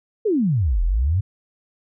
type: exponential two-way sweep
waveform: sine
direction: down then up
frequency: 466.2 to 38.89 to 103.8 Hz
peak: -16 dBFS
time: 0.25-1.21 s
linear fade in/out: 10 ms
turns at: 0.83 s
effects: none